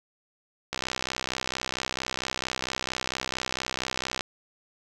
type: click train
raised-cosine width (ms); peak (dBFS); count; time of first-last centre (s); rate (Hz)
0.2; -11; 225; 0.73-4.208; 64.4
effects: none